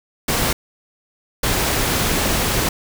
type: noise bursts at uneven times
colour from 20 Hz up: pink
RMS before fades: -19 dBFS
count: 2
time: 0.28-0.53 / 1.43-2.69 s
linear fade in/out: 5 ms
effects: none